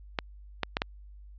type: clicks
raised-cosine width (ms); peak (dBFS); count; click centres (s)
0.3; -11; 4; 0.188 / 0.633 / 0.769 / 0.819
effects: added 50 Hz sine -46 dBFS peak until 1.38 s + resampled to 11025 Hz